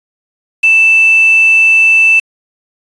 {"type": "tone with quantisation", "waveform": "sine", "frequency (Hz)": 2648, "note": "E7", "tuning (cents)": 7, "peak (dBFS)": -4, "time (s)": [0.63, 2.2], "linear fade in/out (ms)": 10, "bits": 4, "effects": ["resampled to 22050 Hz"]}